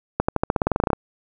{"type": "accelerating click train", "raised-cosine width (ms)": 1, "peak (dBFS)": -4, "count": 15, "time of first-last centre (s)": [0.2, 0.932], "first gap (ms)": 85, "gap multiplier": 0.92, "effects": []}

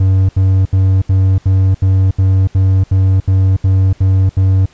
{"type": "tone bursts", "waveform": "triangle", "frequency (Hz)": 95.1, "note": "F#2", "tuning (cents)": 48, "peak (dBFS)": -5, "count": 13, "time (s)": [0, 4.658], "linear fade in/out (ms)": 5, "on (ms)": 290, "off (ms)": 74, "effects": ["pink hiss -47 dBFS RMS until 4.73 s", "resampled to 16000 Hz"]}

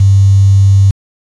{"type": "tone with quantisation", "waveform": "sine", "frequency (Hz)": 98, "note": "G2", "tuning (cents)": 0, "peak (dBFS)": -3, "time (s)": [0, 0.91], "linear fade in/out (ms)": 5, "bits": 5, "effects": ["resampled to 24000 Hz"]}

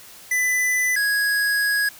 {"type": "tone pair in turn", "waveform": "square", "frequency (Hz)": [1999, 1660.2], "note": ["B6", "G#6"], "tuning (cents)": [20, -1], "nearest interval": "minor third", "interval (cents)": 321, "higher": "first", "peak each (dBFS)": -19, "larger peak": "neither", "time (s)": [[0.31, 0.96], [0.96, 1.89]], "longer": "second", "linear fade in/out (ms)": 5, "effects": ["white hiss -44 dBFS RMS until 1.99 s"]}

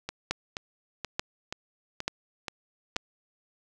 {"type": "two click trains", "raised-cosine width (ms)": 0.2, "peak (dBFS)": [-16, -10], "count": [7, 4], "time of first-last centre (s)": [[0.09, 2.961], [0.31, 2.965]], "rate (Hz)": [2.09, 1.13], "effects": []}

